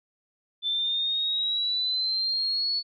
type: exponential sweep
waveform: sine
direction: up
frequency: 3520 to 4435 Hz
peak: -24 dBFS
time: 0.62-2.83 s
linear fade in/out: 50 ms
effects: none